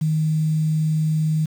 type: tone with quantisation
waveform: sine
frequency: 156.3 Hz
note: D#3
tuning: 8 cents sharp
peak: -17 dBFS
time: 0.01-1.46 s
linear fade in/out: 10 ms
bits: 7
effects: none